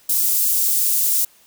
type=high-pass noise; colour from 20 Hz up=white; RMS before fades=-18 dBFS; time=0.09-1.25 s; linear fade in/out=5 ms; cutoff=8300 Hz; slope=12 dB/octave; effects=white hiss -53 dBFS RMS until 1.46 s